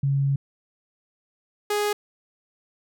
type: tone pair in turn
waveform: sine / sawtooth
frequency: 138.59 / 415.3 Hz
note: C#3 / G#4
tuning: 0 / 0 cents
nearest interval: octave + perfect fifth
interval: 1900 cents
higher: second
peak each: -19 / -18 dBFS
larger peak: second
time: 0.03-0.36 / 1.7-1.93 s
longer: first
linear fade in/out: 5 ms
effects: none